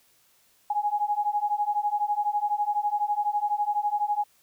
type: beating tone pair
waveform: sine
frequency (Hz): 824 / 836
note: G#5 / G#5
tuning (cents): -14 / +11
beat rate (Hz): 12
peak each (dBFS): -27 / -26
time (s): 0.7-4.24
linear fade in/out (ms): 5
effects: white hiss -63 dBFS RMS until 4.42 s